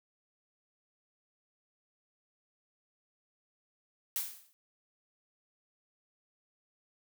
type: noise with exponential decay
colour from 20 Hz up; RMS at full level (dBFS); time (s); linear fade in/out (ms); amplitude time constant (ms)
blue; -31; 4.16-4.53; 0; 79
effects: none